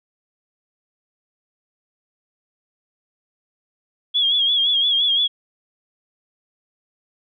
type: tone with vibrato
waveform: sine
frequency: 3322 Hz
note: G#7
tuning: in tune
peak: -15 dBFS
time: 4.14-5.28 s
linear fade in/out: 20 ms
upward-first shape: sine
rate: 5.8 Hz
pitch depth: 65 cents each way
effects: none